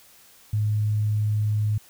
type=tone; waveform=sine; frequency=106 Hz; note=G#2; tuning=36 cents sharp; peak=-20 dBFS; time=0.53-1.78 s; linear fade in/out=5 ms; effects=white hiss -53 dBFS RMS until 1.89 s